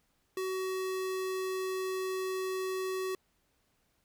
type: tone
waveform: square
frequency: 376 Hz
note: F#4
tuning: 28 cents sharp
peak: -33 dBFS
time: 0.37-3.15 s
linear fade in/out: 2 ms
effects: pink hiss -74 dBFS RMS until 4.04 s